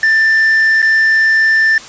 triangle tone with dropouts, 1778 Hz, A6, 18 cents sharp, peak -6 dBFS, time 0.03-1.78 s, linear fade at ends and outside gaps 2 ms, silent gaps 0.819-0.826 s, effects white hiss -32 dBFS RMS until 1.88 s + resampled to 16000 Hz

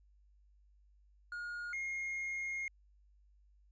triangle tone pair in turn, 1432 / 2141 Hz, F6 / C7, +43 / +39 cents, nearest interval perfect fifth, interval 696 cents, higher second, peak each -38 / -35 dBFS, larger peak second, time 1.32-1.73 / 1.73-2.68 s, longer second, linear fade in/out 2 ms, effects added 50 Hz sine -63 dBFS peak until 3.71 s + resampled to 16000 Hz

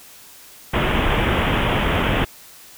pink low-pass noise, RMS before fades -19 dBFS, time 0.73-2.25 s, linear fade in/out 10 ms, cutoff 3400 Hz, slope 96 dB/octave, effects white hiss -44 dBFS RMS until 2.77 s

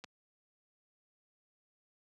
clicks, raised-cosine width 0.2 ms, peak -29 dBFS, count 2, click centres 0.04 / 0.044 s, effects high-pass 100 Hz 12 dB/octave

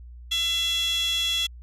15% pulse tone with high-pass filter, 673 Hz, E5, 36 cents sharp, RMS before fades -25 dBFS, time 0.31-1.47 s, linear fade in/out 10 ms, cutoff 3500 Hz, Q 9.7, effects added 60 Hz sine -40 dBFS peak until 1.62 s + resampled to 32000 Hz

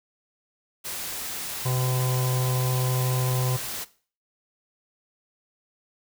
white noise, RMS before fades -33 dBFS, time 0.84-3.85 s, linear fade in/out 20 ms
harmonic tone, 127.5 Hz, C3, 44 cents flat, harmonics 1 / 3 / 4 / 5 / 6 / 7 / 8, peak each -23 / -36 / -37 / -43 / -39 / -47 / -37 dBFS, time 1.65-3.57 s, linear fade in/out 10 ms
effects noise-tail reverb RT60 0.4 s tail -17 dB re dry

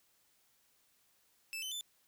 sawtooth tone with pitch steps, 2637 / 3047 / 3520 Hz, E7 / G7 / A7, 0 / -50 / 0 cents, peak -36 dBFS, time 1.53-1.809 s, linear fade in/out 0 ms, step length 93 ms, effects white hiss -72 dBFS RMS until 2.07 s

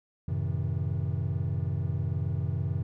triangle chord, F# diminished seventh, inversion none, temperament just, 92.5 / 111 / 133.2 / 159.84 Hz, F#2 / A2 / C3 / Eb3, 0 / +16 / +31 / +47 cents, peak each -29 / -33 / -30 / -33 dBFS, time 0.28-2.83 s, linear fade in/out 5 ms, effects none

